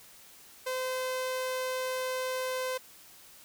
sawtooth tone, 514 Hz, C5, 31 cents flat, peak -27 dBFS, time 0.66-2.78 s, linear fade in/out 10 ms, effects white hiss -54 dBFS RMS until 3.44 s

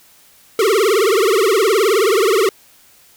square tone with vibrato, 414.9 Hz, G#4, 2 cents flat, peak -12 dBFS, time 0.59-2.49 s, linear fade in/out 2 ms, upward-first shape triangle, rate 19 Hz, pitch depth 250 cents each way, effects white hiss -49 dBFS RMS until 3.16 s

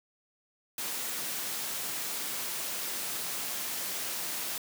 white noise, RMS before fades -35 dBFS, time 0.78-4.58 s, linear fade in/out 2 ms, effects high-pass 150 Hz 12 dB/octave

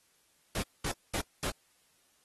pink noise bursts, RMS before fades -34 dBFS, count 4, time 0.55-1.502 s, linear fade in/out 2 ms, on 73 ms, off 220 ms, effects white hiss -69 dBFS RMS until 2.24 s + AAC 32 kbps

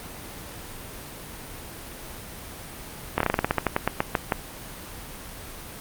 slowing click train, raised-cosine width 0.5 ms, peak -5 dBFS, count 16, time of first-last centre 3.18-4.322 s, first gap 24 ms, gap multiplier 1.15, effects pink hiss -39 dBFS RMS until 5.8 s + Opus 32 kbps

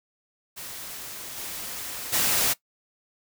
white noise with level steps, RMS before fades -38 / -35 / -23 dBFS, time 0.56-2.54 s, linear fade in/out 20 ms, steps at 1.36 / 2.12 s, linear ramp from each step 20 ms, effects noise-tail reverb RT60 0.1 s tail -19 dB re dry

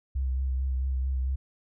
sine tone with vibrato, 65.4 Hz, C2, in tune, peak -25 dBFS, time 0.15-1.36 s, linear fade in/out 10 ms, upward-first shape sine, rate 4.5 Hz, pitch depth 31 cents each way, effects none

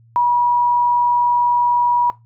sine tone, 966 Hz, B5, 39 cents flat, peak -12 dBFS, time 0.16-2.1 s, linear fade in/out 0 ms, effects noise-tail reverb RT60 0.2 s tail -19 dB re dry + added 115 Hz sine -47 dBFS peak until 2.25 s

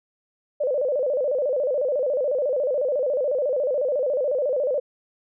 sine tone with vibrato, 547 Hz, C#5, 23 cents flat, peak -20 dBFS, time 0.6-4.8 s, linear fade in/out 10 ms, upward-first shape square, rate 14 Hz, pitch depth 130 cents each way, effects none

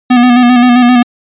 square tone with vibrato, 245.6 Hz, B3, 9 cents flat, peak -4 dBFS, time 0.1-1.03 s, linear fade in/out 10 ms, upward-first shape square, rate 7.6 Hz, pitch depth 32 cents each way, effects resampled to 8000 Hz

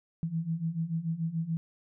sine beating tone pair, 160 / 166.9 Hz, D#3 / E3, +49 / +22 cents, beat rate 6.9 Hz, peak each -34 / -31 dBFS, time 0.23-1.57 s, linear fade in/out 0 ms, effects none

